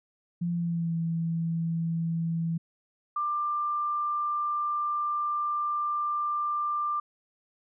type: tone with pitch glide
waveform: sine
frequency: 172.6 to 165.57 Hz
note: F3 to E3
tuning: -20 to +8 cents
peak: -26 dBFS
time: 0.41-2.58 s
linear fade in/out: 10 ms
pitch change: -72 cents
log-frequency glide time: 0.51-0.95 s
type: tone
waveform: sine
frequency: 1188 Hz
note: D6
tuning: 20 cents sharp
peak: -26 dBFS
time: 3.16-7 s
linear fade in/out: 5 ms
effects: none